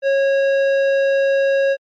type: tone with tanh clipping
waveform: triangle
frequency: 548 Hz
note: C#5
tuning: 20 cents flat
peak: -15 dBFS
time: 0.02-1.77 s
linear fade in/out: 50 ms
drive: 16 dB
effects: MP3 48 kbps